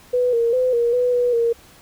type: tone with pitch steps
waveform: sine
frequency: 495.5 / 465.4 / 508 / 472.1 / 494.3 / 488.2 / 465.9 Hz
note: B4 / A#4 / B4 / A#4 / B4 / B4 / A#4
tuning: +6 / -3 / +49 / +22 / +1 / -20 / -1 cents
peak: -15 dBFS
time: 0.13-1.53 s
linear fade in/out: 10 ms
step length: 200 ms
effects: pink hiss -48 dBFS RMS until 1.81 s